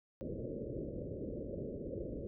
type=low-pass noise; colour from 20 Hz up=white; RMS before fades=-42 dBFS; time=0.21-2.27 s; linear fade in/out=0 ms; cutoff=570 Hz; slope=96 dB/octave; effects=none